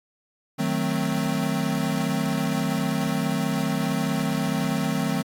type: chord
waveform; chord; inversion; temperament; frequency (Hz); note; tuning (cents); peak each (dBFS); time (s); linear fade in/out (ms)
square; D# diminished seventh; none; equal; 155.56 / 185 / 220 / 261.6; D#3 / F#3 / A3 / C4; 0 / 0 / 0 / 0; -29; 0.58-5.23; 20
effects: AAC 64 kbps